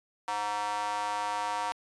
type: tone with high-pass filter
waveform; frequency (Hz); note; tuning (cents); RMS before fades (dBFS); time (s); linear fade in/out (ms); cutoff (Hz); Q
square; 103.83; G#2; 0; -32; 0.28-1.72; 0; 880; 4.8
effects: resampled to 22050 Hz